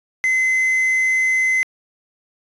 triangle tone with quantisation, 2049 Hz, C7, 37 cents flat, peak -13 dBFS, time 0.24-1.63 s, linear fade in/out 0 ms, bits 6, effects resampled to 24000 Hz

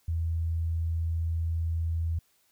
sine tone, 82.41 Hz, E2, in tune, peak -26 dBFS, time 0.08-2.19 s, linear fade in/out 5 ms, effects white hiss -68 dBFS RMS until 2.51 s

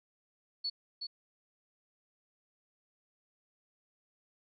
sine tone with echo, 4419 Hz, C#8, 6 cents flat, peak -32 dBFS, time 0.64-0.7 s, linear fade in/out 10 ms, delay 370 ms, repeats 1, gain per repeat -5 dB, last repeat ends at 1.07 s, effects none

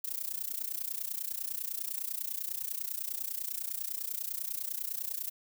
violet noise with amplitude modulation, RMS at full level -33 dBFS, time 0.04-5.3 s, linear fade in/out 5 ms, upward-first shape sine, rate 30 Hz, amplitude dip 90%, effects none

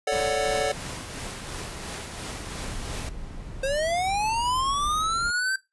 square chord, D major seventh, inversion second, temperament equal, 440 / 554.4 / 587.3 / 740 Hz, A4 / C#5 / D5 / F#5, 0 / 0 / 0 / 0 cents, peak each -29 dBFS, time 0.07-0.72 s, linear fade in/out 5 ms
pink noise with tremolo, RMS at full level -34 dBFS, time 0.12-3.09 s, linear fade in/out 2 ms, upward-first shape triangle, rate 2.9 Hz, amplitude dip 40%
brown noise, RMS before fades -37 dBFS, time 2.44-5.31 s, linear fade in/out 5 ms
square linear sweep, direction up, 523.3 to 1567 Hz, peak -24 dBFS, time 3.63-5.56 s, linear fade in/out 5 ms
effects noise-tail reverb RT60 0.2 s tail -17 dB re dry + resampled to 24000 Hz

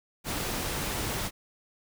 pink noise, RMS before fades -32 dBFS, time 0.24-1.31 s, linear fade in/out 50 ms, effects none

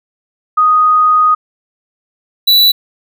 sine / square tone pair in turn, 1244.5 / 3951 Hz, D#6 / B7, 0 / 0 cents, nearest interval octave + minor sixth, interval 2000 cents, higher second, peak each -6 dBFS, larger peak neither, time 0.57-1.35 / 2.47-2.72 s, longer first, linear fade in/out 10 ms, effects none

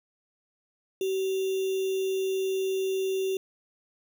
sine tone with sample-and-hold, 381.6 Hz, G4, 47 cents flat, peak -25 dBFS, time 1.01-3.37 s, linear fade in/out 2 ms, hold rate 3150 Hz, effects none

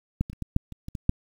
clicks, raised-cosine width 5 ms, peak -11 / -24 / -29 / -18 / -8 / -26 / -23 / -20 / -7 dBFS, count 9, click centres 0.21 / 0.299 / 0.331 / 0.423 / 0.564 / 0.723 / 0.884 / 0.952 / 1.094 s, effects 8-bit

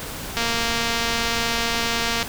click train, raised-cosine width 0.2 ms, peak -6 dBFS, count 432, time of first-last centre 0.37-2.228 s, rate 232 Hz, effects pink hiss -32 dBFS RMS until 2.28 s

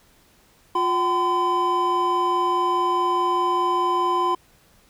triangle tone cluster, 354.6 / 762 / 1019 Hz, F4 / G5 / C6, +26 / -49 / -46 cents, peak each -23 / -27 / -18 dBFS, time 0.75-4.35 s, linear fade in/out 5 ms, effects pink hiss -57 dBFS RMS until 4.89 s

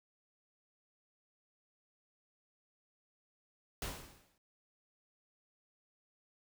pink noise with exponential decay, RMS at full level -38 dBFS, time 3.82-4.38 s, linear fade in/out 2 ms, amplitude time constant 120 ms, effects none

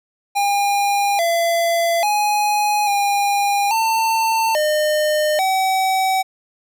square tone with pitch steps, 807 / 677 / 834 / 808 / 897 / 608 / 761 Hz, G#5 / E5 / G#5 / G#5 / A5 / D#5 / F#5, -50 / +46 / +7 / -48 / +33 / -40 / +48 cents, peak -16 dBFS, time 0.35-6.23 s, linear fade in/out 20 ms, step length 840 ms, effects none

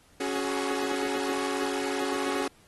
sawtooth chord, C# suspended fourth, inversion none, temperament equal with one note detuned, 277.2 / 370 / 420.4 Hz, C#4 / F#4 / G#4, 0 / 0 / +21 cents, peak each -28 / -29 / -29 dBFS, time 0.2-2.48 s, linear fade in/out 5 ms, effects pink hiss -60 dBFS RMS until 2.67 s + AAC 32 kbps

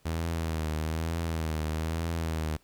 sawtooth tone with vibrato, 80.4 Hz, E2, 43 cents flat, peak -25 dBFS, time 0.05-2.57 s, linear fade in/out 10 ms, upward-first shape triangle, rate 1.1 Hz, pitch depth 70 cents each way, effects pink hiss -65 dBFS RMS until 2.63 s

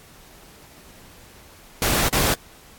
pink noise with dropouts, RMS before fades -20 dBFS, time 1.82-2.34 s, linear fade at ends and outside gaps 1 ms, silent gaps 2.085-2.127 s, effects pink hiss -48 dBFS RMS until 2.78 s + AAC 64 kbps

